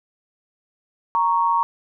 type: tone pair together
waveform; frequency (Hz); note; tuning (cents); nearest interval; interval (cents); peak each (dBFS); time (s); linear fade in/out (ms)
sine; 932.3 / 1108.7; A#5 / C#6; 0 / 0; minor third; 300; -18 / -20; 1.15-1.63; 0
effects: none